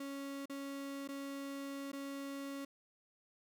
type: tone with dropouts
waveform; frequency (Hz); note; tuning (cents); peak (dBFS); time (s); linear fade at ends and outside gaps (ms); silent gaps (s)
35% pulse; 277.2; C#4; 0; -40; 0-2.65; 5; 0.457-0.496 / 1.077-1.087 / 1.918-1.93
effects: none